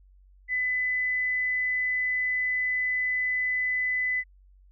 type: tone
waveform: sine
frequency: 2005 Hz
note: B6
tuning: 26 cents sharp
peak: -24 dBFS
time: 0.48-4.24 s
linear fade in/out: 50 ms
effects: added 47 Hz sine -53 dBFS peak until 4.71 s